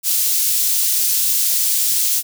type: high-pass noise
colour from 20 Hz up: white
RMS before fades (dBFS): -17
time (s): 0.03-2.23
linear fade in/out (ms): 50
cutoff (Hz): 4700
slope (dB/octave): 12
effects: none